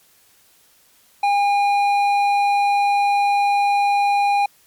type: tone with hard clipping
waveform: sine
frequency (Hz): 810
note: G#5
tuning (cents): -43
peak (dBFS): -16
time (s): 1.23-4.46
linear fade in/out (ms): 5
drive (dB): 8
effects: white hiss -55 dBFS RMS until 4.66 s + MP3 96 kbps